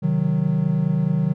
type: chord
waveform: triangle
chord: C diminished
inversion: none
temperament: equal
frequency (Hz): 130.81 / 155.56 / 185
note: C3 / Eb3 / Gb3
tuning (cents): 0 / 0 / 0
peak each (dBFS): -24 / -18 / -20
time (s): 0.02-1.34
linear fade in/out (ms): 20
effects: none